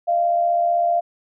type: tone pair together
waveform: sine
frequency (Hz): 614 / 689.8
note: D#5 / F5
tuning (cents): -23 / -22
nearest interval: major second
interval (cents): 201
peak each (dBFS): -26 / -16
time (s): 0.07-1.01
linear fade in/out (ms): 20
effects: none